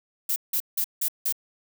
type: noise bursts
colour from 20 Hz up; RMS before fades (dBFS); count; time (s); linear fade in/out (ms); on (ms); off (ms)
violet; -25; 5; 0.29-1.325; 5; 71; 170
effects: none